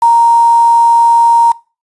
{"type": "tone with quantisation", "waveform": "sine", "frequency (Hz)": 932.3, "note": "A#5", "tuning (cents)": 0, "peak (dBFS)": -4, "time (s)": [0.02, 1.52], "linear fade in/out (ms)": 5, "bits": 4, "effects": ["noise-tail reverb RT60 0.3 s tail -21 dB re dry", "resampled to 24000 Hz"]}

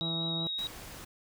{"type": "tone with vibrato", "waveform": "sine", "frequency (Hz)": 3802, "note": "A#7", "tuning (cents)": 33, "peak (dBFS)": -32, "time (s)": [0.01, 0.67], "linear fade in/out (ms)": 0, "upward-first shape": "sine", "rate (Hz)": 5.2, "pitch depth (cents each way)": 13}
{"type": "harmonic tone", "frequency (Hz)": 165.5, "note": "E3", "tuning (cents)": 7, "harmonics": [1, 2, 3, 4, 5, 6, 7, 8], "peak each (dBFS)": [-35, -41, -49, -45, -49, -55, -54, -55], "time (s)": [0.01, 0.47], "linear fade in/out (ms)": 0}
{"type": "noise", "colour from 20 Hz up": "pink", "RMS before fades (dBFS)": -46, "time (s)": [0.58, 1.05], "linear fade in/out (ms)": 10}
{"effects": []}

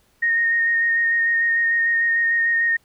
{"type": "tone with vibrato", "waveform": "sine", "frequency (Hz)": 1851, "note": "A#6", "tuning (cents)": -13, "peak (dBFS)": -16, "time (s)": [0.22, 2.77], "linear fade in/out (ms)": 10, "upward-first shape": "square", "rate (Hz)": 6.7, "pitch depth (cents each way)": 12, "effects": ["pink hiss -61 dBFS RMS until 2.84 s"]}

